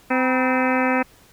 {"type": "harmonic tone with a mistuned harmonic", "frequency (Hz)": 257.3, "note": "C4", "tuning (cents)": -29, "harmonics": [1, 2, 3, 4, 5, 6, 7, 8, 9, 10], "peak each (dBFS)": [-21, -24, -26, -27, -28, -29, -29, -30, -31, -31], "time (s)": [0.1, 1.03], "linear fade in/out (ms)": 10, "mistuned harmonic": 4, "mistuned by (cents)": -100, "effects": ["pink hiss -52 dBFS RMS until 1.32 s"]}